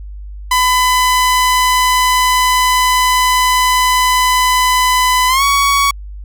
sawtooth tone with pitch glide, 1005 to 1121.6 Hz, B5 to C#6, +30 to +20 cents, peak -6 dBFS, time 0.51-5.91 s, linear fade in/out 5 ms, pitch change +190 cents, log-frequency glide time 5.28-5.43 s, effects added 50 Hz sine -26 dBFS peak until 6.24 s

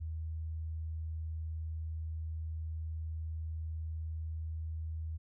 sine tone, 79.8 Hz, D#2, 44 cents sharp, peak -36 dBFS, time 0-5.18 s, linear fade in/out 20 ms, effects none

